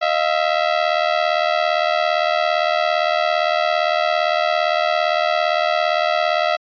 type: ring-modulated tone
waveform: sawtooth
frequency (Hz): 659.3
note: E5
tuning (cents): 0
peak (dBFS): -9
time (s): 0.01-6.57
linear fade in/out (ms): 20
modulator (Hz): 38.8
effects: resampled to 11025 Hz